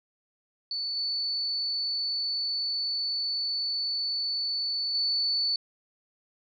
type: tone with level steps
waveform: sine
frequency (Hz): 4476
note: C#8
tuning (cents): +16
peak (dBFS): -29 / -27 / -24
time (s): 0.71-5.56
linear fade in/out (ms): 2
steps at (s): 0.96 / 4.94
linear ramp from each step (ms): 10
effects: none